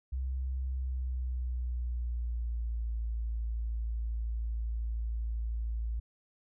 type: tone with pitch glide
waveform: sine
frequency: 64.8 to 56.41 Hz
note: C2 to A1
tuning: -16 to +44 cents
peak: -31 dBFS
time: 0.12-6 s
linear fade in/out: 10 ms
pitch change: -240 cents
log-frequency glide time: 0.7-2.94 s
effects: none